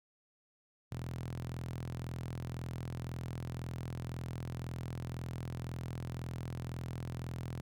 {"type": "tone with high-pass filter", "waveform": "sawtooth", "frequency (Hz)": 41.93, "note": "E1", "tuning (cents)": 30, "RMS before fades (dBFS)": -41, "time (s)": [0.91, 7.61], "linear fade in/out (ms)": 10, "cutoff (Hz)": 110, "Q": 4.1, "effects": []}